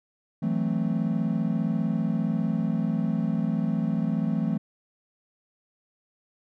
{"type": "chord", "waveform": "triangle", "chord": "F# half-diminished seventh", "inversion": "third", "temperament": "equal", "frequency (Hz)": [164.81, 185, 220, 261.6], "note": ["E3", "F#3", "A3", "C4"], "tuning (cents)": [0, 0, 0, 0], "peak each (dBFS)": [-26, -28, -25, -31], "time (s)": [0.42, 4.58], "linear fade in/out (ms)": 10, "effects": []}